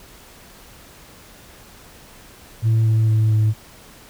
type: tone with pitch steps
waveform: sine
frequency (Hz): 112 / 110.71 / 109.44 / 108.18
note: A2 / A2 / A2 / A2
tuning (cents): +31 / +11 / -9 / -29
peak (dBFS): -11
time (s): 2.62-3.54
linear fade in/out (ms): 50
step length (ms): 230
effects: tanh soft clip ceiling -12 dBFS + pink hiss -45 dBFS RMS until 4.09 s